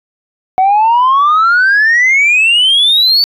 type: exponential sweep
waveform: sine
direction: up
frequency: 740 to 4564 Hz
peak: -4 dBFS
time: 0.58-3.24 s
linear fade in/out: 0 ms
effects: tanh soft clip ceiling -4 dBFS